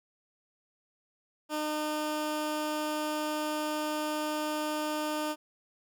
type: tone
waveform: 15% pulse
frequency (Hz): 304.2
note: D#4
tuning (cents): -39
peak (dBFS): -24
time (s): 1.49-5.36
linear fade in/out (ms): 50
effects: none